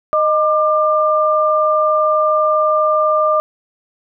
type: tone pair together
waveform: sine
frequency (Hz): 618.4 / 1194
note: D#5 / D6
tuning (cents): -11 / +28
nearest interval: major seventh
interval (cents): 1139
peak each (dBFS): -14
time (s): 0.13-3.4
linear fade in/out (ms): 0
effects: none